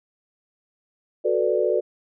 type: chord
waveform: sine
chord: B minor seventh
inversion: second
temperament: equal with one note detuned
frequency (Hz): 368.7 / 440 / 493.9 / 587.3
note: F#4 / A4 / B4 / D5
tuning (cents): -6 / 0 / 0 / 0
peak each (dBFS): -24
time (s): 1.24-1.81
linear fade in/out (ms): 20
effects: none